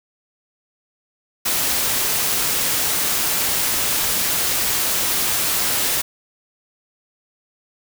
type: noise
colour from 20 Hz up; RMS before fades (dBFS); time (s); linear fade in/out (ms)
white; -20; 1.45-6.02; 10
effects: none